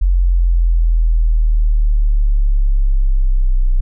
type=exponential sweep; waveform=sine; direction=down; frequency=45.09 to 30.87 Hz; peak=-9 dBFS; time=0.01-3.81 s; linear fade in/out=10 ms; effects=none